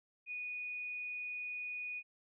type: tone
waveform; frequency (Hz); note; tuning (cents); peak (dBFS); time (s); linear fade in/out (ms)
sine; 2470; D#7; -13; -39; 0.26-2.03; 50
effects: none